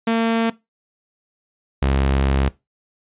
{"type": "tone pair in turn", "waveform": "sawtooth", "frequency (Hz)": [227.8, 67.73], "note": ["A#3", "C#2"], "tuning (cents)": [-40, -40], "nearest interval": "octave + major sixth", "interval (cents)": 2100, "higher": "first", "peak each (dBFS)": -12, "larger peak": "neither", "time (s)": [[0.07, 0.5], [1.82, 2.49]], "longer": "second", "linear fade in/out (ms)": 5, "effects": ["noise-tail reverb RT60 0.2 s tail -19 dB re dry", "resampled to 8000 Hz"]}